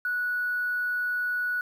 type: tone with quantisation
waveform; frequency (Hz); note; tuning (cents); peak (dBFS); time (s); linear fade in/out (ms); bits
sine; 1470; F#6; -12; -25; 0.05-1.61; 2; 8
effects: none